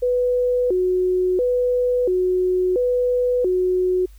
sine tone with vibrato, 426 Hz, G#4, 44 cents sharp, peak -16 dBFS, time 0.02-4.06 s, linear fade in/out 10 ms, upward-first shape square, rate 0.73 Hz, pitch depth 260 cents each way, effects added 50 Hz sine -41 dBFS peak until 4.18 s + white hiss -58 dBFS RMS until 4.18 s

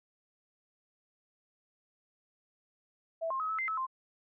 sine tone with pitch steps, 657 / 1063 / 1272 / 1302 / 2079 / 1300 / 1048 Hz, E5 / C6 / D#6 / E6 / C7 / E6 / C6, -6 / +27 / +38 / -22 / -12 / -24 / +2 cents, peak -31 dBFS, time 3.21-3.868 s, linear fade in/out 20 ms, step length 94 ms, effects none

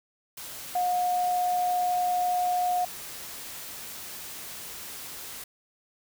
sine tone in noise, 720 Hz, F#5, 47 cents flat, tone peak -23 dBFS, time 0.75-2.85 s, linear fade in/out 5 ms, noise white, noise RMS -40 dBFS, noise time 0.37-5.44 s, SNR +14 dB, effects none

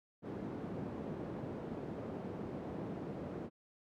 white band-pass noise, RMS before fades -43 dBFS, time 0.22-3.5 s, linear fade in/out 50 ms, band 120 to 360 Hz, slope 12 dB/octave, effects none

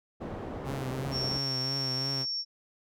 white low-pass noise, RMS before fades -38 dBFS, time 0.2-1.39 s, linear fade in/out 20 ms, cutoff 540 Hz, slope 12 dB/octave
sawtooth tone with vibrato, 132.9 Hz, C3, 27 cents sharp, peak -30 dBFS, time 0.64-2.26 s, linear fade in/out 50 ms, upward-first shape triangle, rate 2.9 Hz, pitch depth 64 cents each way
sine tone, 5480 Hz, F8, 34 cents flat, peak -30 dBFS, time 1.11-2.45 s, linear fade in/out 50 ms
effects none

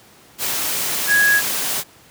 sine tone in noise, 1661.2 Hz, G#6, in tune, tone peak -12 dBFS, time 1.07-1.42 s, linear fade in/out 50 ms, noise white, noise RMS -22 dBFS, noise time 0.38-1.84 s, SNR +7 dB, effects pink hiss -48 dBFS RMS until 2.1 s + high-pass 100 Hz 12 dB/octave

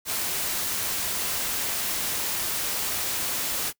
white noise, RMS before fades -28 dBFS, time 0.05-3.73 s, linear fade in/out 50 ms, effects noise-tail reverb RT60 0.1 s tail -23 dB re dry

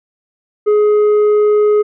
triangle tone with tanh clipping, 419.6 Hz, G#4, 18 cents sharp, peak -9 dBFS, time 0.66-1.83 s, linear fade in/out 20 ms, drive 9 dB, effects none

